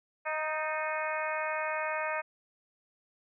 harmonic tone with a mistuned harmonic, 311.1 Hz, D#4, in tune, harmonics 2 / 3 / 4 / 5 / 6 / 7 / 8, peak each -35 / -37 / -38 / -39 / -40 / -40 / -41 dBFS, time 0.25-2.22 s, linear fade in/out 20 ms, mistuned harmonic 6, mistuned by -43 cents, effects none

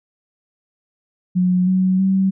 sine tone with pitch steps, 181.6 / 186.49 / 191.51 Hz, F#3 / F#3 / G3, -32 / +14 / -40 cents, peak -13 dBFS, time 1.35-2.31 s, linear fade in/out 20 ms, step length 320 ms, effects none

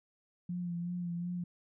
sine tone with vibrato, 174.61 Hz, F3, in tune, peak -34 dBFS, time 0.49-1.44 s, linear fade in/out 5 ms, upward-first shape sine, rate 2.7 Hz, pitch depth 33 cents each way, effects none

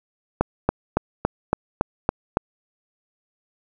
click train, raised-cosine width 1 ms, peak -3 dBFS, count 8, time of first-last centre 0.41-2.371 s, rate 3.57 Hz, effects none

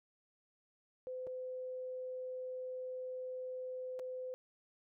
sine tone with dropouts, 510 Hz, C5, 44 cents flat, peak -40 dBFS, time 1.07-4.34 s, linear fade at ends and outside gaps 0 ms, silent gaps 1.268-1.272 / 3.992-3.996 s, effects none

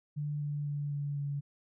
sine tone with pitch steps, 147.5 / 146.23 / 144.97 / 143.72 / 142.48 Hz, D3 / D3 / D3 / D3 / C#3, +8 / -7 / -22 / -37 / +48 cents, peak -32 dBFS, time 0.16-1.41 s, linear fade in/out 20 ms, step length 250 ms, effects none

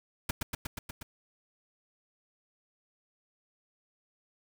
pink noise with echo, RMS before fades -30 dBFS, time 0.29-0.31 s, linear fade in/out 5 ms, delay 120 ms, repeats 6, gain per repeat -2 dB, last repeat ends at 1.03 s, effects none

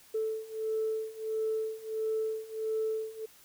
sine beating tone pair, 438.4 / 439.9 Hz, A4 / A4, -6 / 0 cents, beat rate 1.5 Hz, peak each -34 / -32 dBFS, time 0.14-3.26 s, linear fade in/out 10 ms, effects tanh soft clip ceiling -23 dBFS + white hiss -58 dBFS RMS until 3.44 s

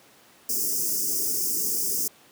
white band-stop noise, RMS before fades -26 dBFS, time 0.49-2.08 s, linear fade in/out 5 ms, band 470 to 5000 Hz, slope 96 dB/octave, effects pink hiss -54 dBFS RMS until 2.31 s + high-pass 200 Hz 12 dB/octave

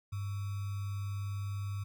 sine tone with sample-and-hold, 99.7 Hz, G2, 30 cents sharp, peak -34 dBFS, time 0.12-1.84 s, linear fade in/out 10 ms, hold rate 1225 Hz, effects none

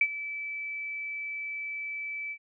sine tone with ADSR envelope, 2310 Hz, D7, 29 cents flat, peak -18 dBFS, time 0.01-2.38 s, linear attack 3 ms, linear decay 56 ms, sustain -15 dB, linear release 68 ms, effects none

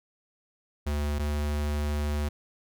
square tone pair in turn, 73.42 / 73.93 Hz, D2 / D2, 0 / +12 cents, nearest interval unison, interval 12 cents, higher second, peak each -27 dBFS, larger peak neither, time 0.86-1.19 / 1.19-2.29 s, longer second, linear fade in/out 10 ms, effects none

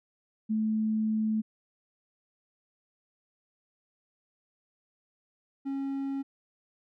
sine / triangle tone pair in turn, 217.7 / 273.7 Hz, A3 / C#4, -18 / -22 cents, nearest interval major third, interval 396 cents, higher second, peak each -25 / -28 dBFS, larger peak first, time 0.49-1.42 / 5.65-6.23 s, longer first, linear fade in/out 20 ms, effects none

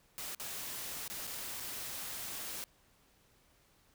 white noise with dropouts, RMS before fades -42 dBFS, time 0.18-2.64 s, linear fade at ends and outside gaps 0 ms, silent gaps 0.348-0.398 / 1.079-1.1 / 1.27-1.275 / 1.599-1.603 s, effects pink hiss -68 dBFS RMS until 3.94 s

